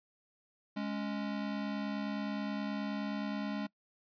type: tone pair together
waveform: square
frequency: 207.7 / 277.2 Hz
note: G#3 / C#4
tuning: 0 / 0 cents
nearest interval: perfect fourth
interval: 500 cents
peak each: -37 / -40 dBFS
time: 0.76-3.67 s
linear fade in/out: 10 ms
effects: noise-tail reverb RT60 0.1 s tail -23 dB re dry + resampled to 11025 Hz